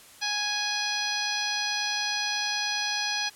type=harmonic tone with a mistuned harmonic; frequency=830.6 Hz; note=G#5; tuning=in tune; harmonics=1 / 2 / 3 / 4 / 5 / 6 / 7; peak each=-35 / -33 / -34 / -35 / -33 / -34 / -36 dBFS; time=0.21-3.3 s; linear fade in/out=20 ms; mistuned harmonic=7; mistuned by=+20 cents; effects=white hiss -51 dBFS RMS until 3.35 s + low-pass 12000 Hz 12 dB/octave